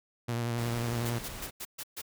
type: tone with vibrato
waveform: sawtooth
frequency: 118.1 Hz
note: A#2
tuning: 23 cents sharp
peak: -26 dBFS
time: 0.28-1.19 s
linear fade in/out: 10 ms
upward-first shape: triangle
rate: 11 Hz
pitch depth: 34 cents each way
type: noise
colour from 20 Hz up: pink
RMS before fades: -42 dBFS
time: 0.57-1.51 s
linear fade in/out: 20 ms
type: noise bursts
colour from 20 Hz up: white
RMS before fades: -39 dBFS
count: 6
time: 1.05-2.018 s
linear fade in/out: 10 ms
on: 53 ms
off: 130 ms
effects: none